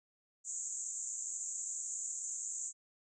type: band-pass noise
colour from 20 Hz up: pink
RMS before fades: -41 dBFS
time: 0.44-2.73 s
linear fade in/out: 50 ms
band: 6700 to 7700 Hz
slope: 96 dB/octave
effects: none